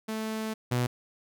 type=tone pair in turn; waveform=sawtooth; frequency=219.2 / 123.02 Hz; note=A3 / B2; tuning=-6 / -6 cents; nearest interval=minor seventh; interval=1000 cents; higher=first; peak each=-27 / -21 dBFS; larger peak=second; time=0.08-0.54 / 0.71-0.87 s; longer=first; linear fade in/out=10 ms; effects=none